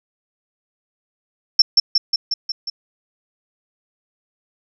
sine tone with echo, 5380 Hz, E8, 34 cents sharp, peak -5 dBFS, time 1.59-1.62 s, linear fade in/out 5 ms, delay 180 ms, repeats 6, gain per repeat -3 dB, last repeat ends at 2.7 s, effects none

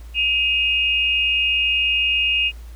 sine tone pair together, 2526 / 2830 Hz, D#7 / F7, +26 / +22 cents, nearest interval major second, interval 196 cents, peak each -19 dBFS, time 0.14-2.52 s, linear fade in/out 50 ms, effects added 57 Hz sine -34 dBFS peak until 2.75 s + pink hiss -51 dBFS RMS until 2.75 s

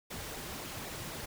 pink noise with flanger, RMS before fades -42 dBFS, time 0.1-1.26 s, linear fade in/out 10 ms, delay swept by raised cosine 0.64 to 4.44 ms, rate 3.9 Hz, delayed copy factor -0.5, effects none

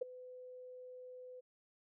sine tone with ADSR envelope, 504 Hz, B4, 35 cents sharp, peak -31 dBFS, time 0.01-1.41 s, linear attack 10 ms, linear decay 11 ms, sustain -18 dB, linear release 18 ms, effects none

